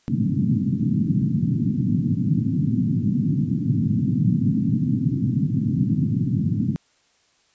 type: band-pass noise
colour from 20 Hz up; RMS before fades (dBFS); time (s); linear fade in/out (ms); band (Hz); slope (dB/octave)
pink; -21; 0.08-6.76; 0; 110 to 270; 48
effects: white hiss -62 dBFS RMS until 7.54 s + resampled to 16000 Hz